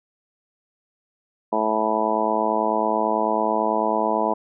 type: harmonic tone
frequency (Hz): 109.1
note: A2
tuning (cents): -14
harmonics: 2 / 3 / 4 / 5 / 6 / 7 / 8 / 9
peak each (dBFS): -29 / -29 / -28 / -29 / -25 / -29 / -26 / -25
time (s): 1.52-4.34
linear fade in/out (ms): 10
effects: none